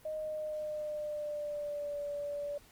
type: tone with pitch glide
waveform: sine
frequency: 620 to 578.5 Hz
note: D#5 to D5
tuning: -6 to -26 cents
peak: -35 dBFS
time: 0.05-2.58 s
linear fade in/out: 5 ms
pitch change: -120 cents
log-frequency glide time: 0.18-2 s
effects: pink hiss -60 dBFS RMS until 2.71 s + Opus 32 kbps